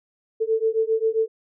sine beating tone pair, 441.1 / 448.6 Hz, A4 / A4, +4 / +34 cents, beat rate 7.5 Hz, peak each -22 dBFS, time 0.4-1.28 s, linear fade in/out 20 ms, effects none

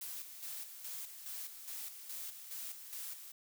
blue noise with tremolo, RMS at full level -44 dBFS, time 0.01-3.32 s, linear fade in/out 5 ms, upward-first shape square, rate 2.4 Hz, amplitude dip 55%, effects none

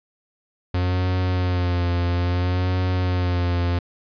45% pulse tone with vibrato, 89.5 Hz, F2, 43 cents sharp, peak -19 dBFS, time 0.74-3.79 s, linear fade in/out 5 ms, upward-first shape sine, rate 0.6 Hz, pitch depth 41 cents each way, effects resampled to 11025 Hz + 10-bit

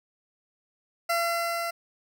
20% pulse tone with level ramp, 680 Hz, F5, 46 cents flat, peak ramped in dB -18 to -24 dBFS, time 1.09-1.71 s, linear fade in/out 10 ms, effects none

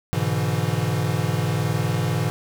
square chord, E dominant seventh, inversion first, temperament equal with one note detuned, 103.83 / 123.47 / 143.31 / 164.81 Hz, G#2 / B2 / D3 / E3, 0 / 0 / -42 / 0 cents, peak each -27 dBFS, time 0.13-2.3 s, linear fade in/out 0 ms, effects none

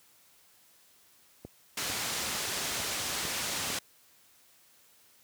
click train, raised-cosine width 2 ms, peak -28 dBFS, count 6, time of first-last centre 1.45-3.702 s, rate 2.22 Hz
white low-pass noise, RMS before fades -34 dBFS, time 1.77-3.79 s, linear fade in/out 5 ms, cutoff 7800 Hz, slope 12 dB/octave
effects white hiss -62 dBFS RMS until 5.23 s + high-pass 60 Hz 12 dB/octave

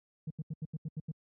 sine tone bursts, 155.56 Hz, D#3, in tune, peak -32 dBFS, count 8, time 0.27-1.116 s, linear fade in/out 5 ms, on 34 ms, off 82 ms, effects tanh soft clip ceiling -32 dBFS + high-pass 80 Hz 12 dB/octave

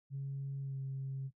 sine tone with pitch glide, 137.6 to 134.85 Hz, C#3 to C#3, -12 to -47 cents, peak -36 dBFS, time 0.1-1.31 s, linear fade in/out 50 ms, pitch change -35 cents, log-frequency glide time 0.61-0.78 s, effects noise-tail reverb RT60 0.1 s tail -18 dB re dry + tanh soft clip ceiling -33 dBFS

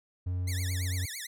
triangle tone with pitch glide, 90.3 to 91.24 Hz, F#2 to F#2, -42 to -24 cents, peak -27 dBFS, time 0.26-1.06 s, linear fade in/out 10 ms, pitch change +18 cents, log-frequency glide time 0.46-0.51 s
10% pulse tone with vibrato, 1970 Hz, B6, 5 cents flat, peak -28 dBFS, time 0.47-1.27 s, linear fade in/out 10 ms, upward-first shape triangle, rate 8.9 Hz, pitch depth 290 cents each way
effects none

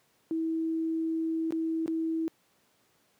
sine tone with dropouts, 324.2 Hz, E4, 29 cents flat, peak -27 dBFS, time 0.31-2.28 s, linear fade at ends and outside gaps 0 ms, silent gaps 1.507-1.523 / 1.86-1.879 s, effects pink hiss -68 dBFS RMS until 3.19 s + high-pass 150 Hz 12 dB/octave

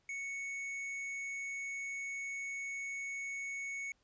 triangle tone with tanh clipping, 2217 Hz, C#7, in tune, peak -40 dBFS, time 0.09-3.92 s, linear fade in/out 2 ms, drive 14 dB, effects pink hiss -75 dBFS RMS until 4.03 s + resampled to 16000 Hz

